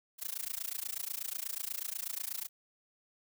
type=noise with amplitude modulation; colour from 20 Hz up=blue; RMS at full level=-35 dBFS; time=0.18-2.49 s; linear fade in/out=50 ms; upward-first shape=sine; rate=28.2 Hz; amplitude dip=100%; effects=none